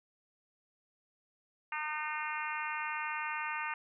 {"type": "harmonic tone", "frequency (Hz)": 304.5, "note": "D#4", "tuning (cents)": -37, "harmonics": [3, 4, 5, 6, 7, 8, 9], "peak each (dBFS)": [-40, -41, -42, -43, -43, -44, -45], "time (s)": [1.72, 3.74], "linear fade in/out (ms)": 2, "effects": []}